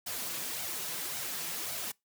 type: noise with flanger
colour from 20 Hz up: white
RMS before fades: -37 dBFS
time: 0.06-1.92 s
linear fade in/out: 10 ms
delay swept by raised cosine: 1.3 to 6.2 ms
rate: 1.8 Hz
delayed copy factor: +0.6
effects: noise-tail reverb RT60 0.2 s tail -25 dB re dry + high-pass 80 Hz 12 dB/octave